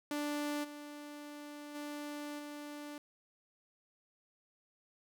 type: tone with level steps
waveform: sawtooth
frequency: 293.7 Hz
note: D4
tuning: in tune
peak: -31 / -42 / -37 / -40 dBFS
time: 0.11-2.98 s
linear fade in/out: 2 ms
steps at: 0.63 / 1.74 / 2.38 s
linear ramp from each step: 20 ms
effects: none